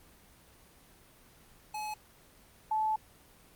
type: tone pair in turn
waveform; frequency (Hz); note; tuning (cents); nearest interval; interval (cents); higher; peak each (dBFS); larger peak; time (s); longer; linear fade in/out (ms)
square / sine; 851 / 868.4; G#5 / A5; +42 / -23; unison; 35; second; -36 / -27; second; 1.74-1.94 / 2.71-2.96; second; 5
effects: pink hiss -59 dBFS RMS until 3.55 s + Opus 24 kbps